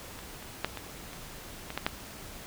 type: clicks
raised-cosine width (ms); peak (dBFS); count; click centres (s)
0.3; -27 / -30 / -11 / -21 / -27 / -21 / -14 / -10; 8; 0.19 / 0.426 / 0.646 / 0.773 / 1.132 / 1.704 / 1.776 / 1.865
effects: pink hiss -45 dBFS RMS until 2.46 s